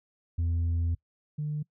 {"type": "tone pair in turn", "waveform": "sine", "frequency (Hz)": [84.2, 150.03], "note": ["E2", "D3"], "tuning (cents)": [37, 37], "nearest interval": "minor seventh", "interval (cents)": 1000, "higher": "second", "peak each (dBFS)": [-22, -28], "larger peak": "first", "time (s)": [[0.38, 0.95], [1.38, 1.63]], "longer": "first", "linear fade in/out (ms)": 10, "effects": ["noise-tail reverb RT60 0.1 s tail -24 dB re dry", "tanh soft clip ceiling -24 dBFS"]}